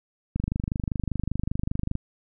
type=click train; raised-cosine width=5 ms; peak=-14 dBFS; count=41; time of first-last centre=0.36-1.954 s; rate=25.1 Hz; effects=none